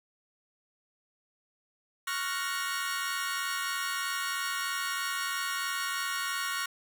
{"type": "chord", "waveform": "sawtooth", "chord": "Gb major seventh", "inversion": "second", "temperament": "equal", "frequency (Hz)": [1108.7, 1396.9, 1480, 1864.7], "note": ["Db6", "F6", "Gb6", "Bb6"], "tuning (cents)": [0, 0, 0, 0], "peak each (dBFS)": [-32, -33, -34, -33], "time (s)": [2.07, 6.66], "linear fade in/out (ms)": 5, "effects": []}